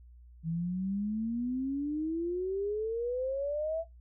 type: exponential sweep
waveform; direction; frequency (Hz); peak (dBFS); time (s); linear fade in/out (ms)
sine; up; 160 to 669; -30; 0.43-3.85; 50
effects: noise-tail reverb RT60 0.2 s tail -24 dB re dry + added 60 Hz sine -51 dBFS peak until 4 s